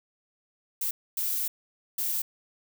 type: noise bursts at uneven times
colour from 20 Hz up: violet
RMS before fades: -29 dBFS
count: 3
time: 0.81-0.91 / 1.17-1.48 / 1.98-2.22 s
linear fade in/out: 5 ms
effects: none